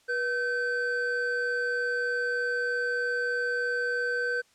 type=tone pair together; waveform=triangle; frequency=485.6 / 1540 Hz; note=B4 / G6; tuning=-29 / -31 cents; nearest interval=octave + minor sixth; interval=1998 cents; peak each=-29 / -26 dBFS; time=0.08-4.42 s; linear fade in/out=20 ms; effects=white hiss -64 dBFS RMS until 4.54 s + low-pass 8000 Hz 12 dB/octave